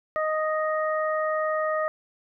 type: harmonic tone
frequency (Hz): 622.3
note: D#5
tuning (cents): 0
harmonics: 1 / 2 / 3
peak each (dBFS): -25 / -28 / -33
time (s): 0.16-1.88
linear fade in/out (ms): 0
effects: none